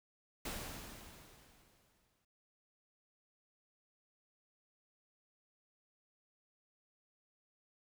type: noise with exponential decay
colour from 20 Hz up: pink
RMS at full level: -41 dBFS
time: 0.45-2.25 s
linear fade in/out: 5 ms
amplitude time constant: 390 ms
effects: none